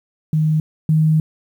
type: tone pair in turn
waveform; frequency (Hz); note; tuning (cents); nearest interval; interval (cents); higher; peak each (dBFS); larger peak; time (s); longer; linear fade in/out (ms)
sine; 155.56 / 156.64; D#3 / D#3; 0 / +12; unison; 12; second; -13 / -11; second; 0.33-0.6 / 0.89-1.2; second; 2
effects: 8-bit